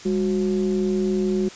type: ring-modulated tone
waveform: triangle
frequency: 83.1 Hz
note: E2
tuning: 15 cents sharp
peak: -14 dBFS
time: 0.05-1.49 s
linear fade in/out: 10 ms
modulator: 285 Hz
effects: white hiss -41 dBFS RMS until 1.55 s + resampled to 16000 Hz

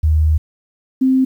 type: tone pair in turn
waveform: sine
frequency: 77.78 / 261.6 Hz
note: D#2 / C4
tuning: 0 / 0 cents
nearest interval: octave + major sixth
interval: 2100 cents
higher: second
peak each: -10 dBFS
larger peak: neither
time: 0.03-0.38 / 1.01-1.25 s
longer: first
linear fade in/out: 10 ms
effects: 8-bit

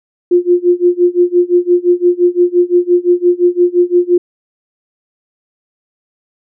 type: tone with tremolo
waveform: sine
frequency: 353.6 Hz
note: F4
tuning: 22 cents sharp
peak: -4 dBFS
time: 0.31-4.18 s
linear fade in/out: 5 ms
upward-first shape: sine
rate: 5.8 Hz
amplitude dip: 95%
effects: none

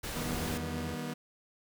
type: noise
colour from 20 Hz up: pink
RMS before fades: -38 dBFS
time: 0.03-0.58 s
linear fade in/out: 10 ms
type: chord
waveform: sawtooth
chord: Eb augmented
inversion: none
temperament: just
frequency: 155.56 / 194.45 / 243.1 Hz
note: Eb3 / G3 / B3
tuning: 0 / -14 / -27 cents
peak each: -36 / -40 / -34 dBFS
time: 0.15-1.14 s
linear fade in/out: 10 ms
type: tone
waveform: sawtooth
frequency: 82.41 Hz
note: E2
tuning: in tune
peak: -35 dBFS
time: 0.29-0.95 s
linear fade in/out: 10 ms
effects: none

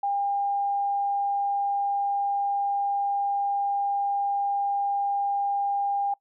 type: tone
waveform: sine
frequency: 803 Hz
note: G5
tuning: 41 cents sharp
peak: -23 dBFS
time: 0.03-6.14 s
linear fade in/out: 5 ms
effects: noise-tail reverb RT60 0.1 s tail -22 dB re dry

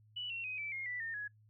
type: tone with pitch steps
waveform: sine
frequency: 2956 / 2726 / 2515 / 2319 / 2139 / 1972.9 / 1819.6 / 1678.3 Hz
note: F#7 / F7 / D#7 / D7 / C7 / B6 / A#6 / G#6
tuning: -2 / -43 / +18 / -22 / +38 / -2 / -42 / +18 cents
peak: -38 dBFS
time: 0.16-1.28 s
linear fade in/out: 10 ms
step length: 140 ms
effects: noise-tail reverb RT60 0.1 s tail -22 dB re dry + added 107 Hz sine -62 dBFS peak until 1.49 s

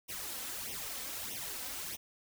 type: noise with flanger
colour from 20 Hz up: white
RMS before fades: -41 dBFS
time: 0.08-1.97 s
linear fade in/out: 20 ms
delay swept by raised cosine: 0.33 to 3.93 ms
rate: 1.6 Hz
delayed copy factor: +0.8
effects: none

